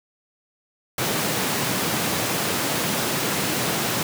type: high-pass noise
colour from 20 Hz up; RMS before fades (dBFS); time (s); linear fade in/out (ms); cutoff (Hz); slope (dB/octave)
pink; -24; 0.98-4.03; 2; 120; 24
effects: none